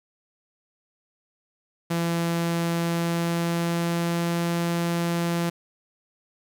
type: tone with pitch glide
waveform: sawtooth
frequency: 168.9 to 170.47 Hz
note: E3 to F3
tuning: +42 to -42 cents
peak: -19 dBFS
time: 1.9-5.5 s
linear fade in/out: 10 ms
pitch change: +16 cents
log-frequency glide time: 2.78-4.42 s
effects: 10-bit